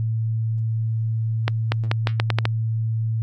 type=accelerating click train; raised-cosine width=0.3 ms; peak=-4 dBFS; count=8; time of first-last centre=1.48-2.454 s; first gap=240 ms; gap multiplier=0.81; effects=added 112 Hz sine -20 dBFS peak until 3.22 s + Opus 48 kbps